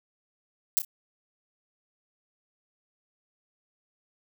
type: noise with echo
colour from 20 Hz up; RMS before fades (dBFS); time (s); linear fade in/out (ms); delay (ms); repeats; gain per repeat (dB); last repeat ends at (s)
violet; -22; 0.77-0.79; 0; 29; 2; -11; 0.848
effects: none